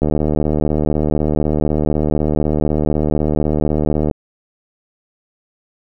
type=click train; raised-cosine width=2 ms; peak=-4 dBFS; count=312; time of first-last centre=0.02-4.112 s; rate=76 Hz; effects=none